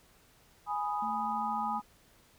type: chord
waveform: sine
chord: G# minor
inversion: none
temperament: equal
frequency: 830.6 / 987.8 / 1244.5 Hz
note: G#5 / B5 / D#6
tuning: 0 / 0 / 0 cents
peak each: -33 / -37 / -36 dBFS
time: 0.66-1.82 s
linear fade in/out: 50 ms
type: tone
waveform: sine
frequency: 221.5 Hz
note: A3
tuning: 12 cents sharp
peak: -40 dBFS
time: 1.02-1.8 s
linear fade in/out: 5 ms
effects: pink hiss -63 dBFS RMS until 2.38 s